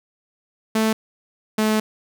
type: tone pair in turn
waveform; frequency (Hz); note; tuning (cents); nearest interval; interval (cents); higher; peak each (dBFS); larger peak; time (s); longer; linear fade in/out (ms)
sawtooth; 220 / 216.2; A3 / A3; 0 / -30; unison; 30; first; -13; neither; 0.75-0.93 / 1.58-1.8; second; 5
effects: none